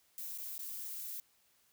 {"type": "noise with dropouts", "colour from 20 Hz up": "violet", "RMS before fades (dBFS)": -43, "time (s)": [0.18, 1.2], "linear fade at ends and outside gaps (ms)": 0, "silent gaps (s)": [[0.377, 0.384], [0.58, 0.592]], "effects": ["white hiss -71 dBFS RMS until 1.72 s"]}